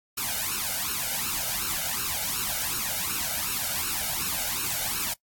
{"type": "noise with flanger", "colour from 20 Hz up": "white", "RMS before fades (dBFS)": -29, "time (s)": [0.17, 5.14], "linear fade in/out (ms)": 10, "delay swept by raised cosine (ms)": [0.73, 1.39], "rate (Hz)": 2.7, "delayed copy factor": 0.95, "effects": ["noise-tail reverb RT60 0.1 s tail -25 dB re dry", "AAC 64 kbps"]}